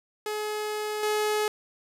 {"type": "tone with level steps", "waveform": "sawtooth", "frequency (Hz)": 424.1, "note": "G#4", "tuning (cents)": 36, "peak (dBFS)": [-25, -20], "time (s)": [0.26, 1.48], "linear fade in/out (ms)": 2, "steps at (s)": 1.03, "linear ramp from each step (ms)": 2, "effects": ["resampled to 32000 Hz", "8-bit"]}